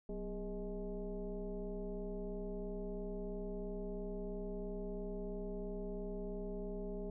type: tone with frequency modulation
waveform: sine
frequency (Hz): 188.5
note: F#3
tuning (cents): +32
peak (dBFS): -39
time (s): 0.09-7.1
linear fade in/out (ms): 2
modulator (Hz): 220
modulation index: 1.6
effects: none